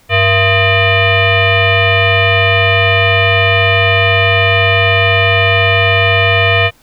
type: tone with frequency modulation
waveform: sine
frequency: 1248 Hz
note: D#6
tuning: 5 cents sharp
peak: -7 dBFS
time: 0.09-6.71 s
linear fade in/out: 50 ms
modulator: 574 Hz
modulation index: 2.9
effects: pink hiss -49 dBFS RMS until 6.82 s